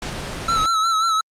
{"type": "noise", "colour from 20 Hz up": "pink", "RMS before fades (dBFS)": -28, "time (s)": [0.02, 0.66], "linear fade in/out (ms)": 2}
{"type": "tone with vibrato", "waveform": "square", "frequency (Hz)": 1318.5, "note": "E6", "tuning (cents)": 0, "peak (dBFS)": -17, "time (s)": [0.48, 1.21], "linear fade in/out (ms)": 5, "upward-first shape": "sine", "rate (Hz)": 5.6, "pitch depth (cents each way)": 51}
{"effects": ["low-pass 7000 Hz 12 dB/octave", "Opus 48 kbps"]}